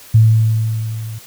sine tone with level ramp, 111 Hz, A2, 16 cents sharp, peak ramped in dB -4 to -25 dBFS, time 0.14-1.19 s, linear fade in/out 10 ms, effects white hiss -40 dBFS RMS until 1.26 s

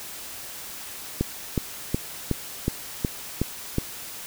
click train, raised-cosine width 3 ms, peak -9 dBFS, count 8, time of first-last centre 1.21-3.784 s, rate 2.72 Hz, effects white hiss -38 dBFS RMS until 4.26 s

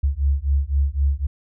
sine beating tone pair, 68 / 71.9 Hz, C#2 / D2, -33 / -36 cents, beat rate 3.9 Hz, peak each -20 dBFS, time 0.03-1.27 s, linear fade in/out 10 ms, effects none

